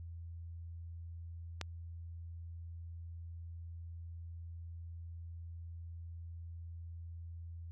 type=click; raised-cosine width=0.2 ms; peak=-21 dBFS; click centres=1.613 s; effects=added 84 Hz sine -44 dBFS peak until 7.71 s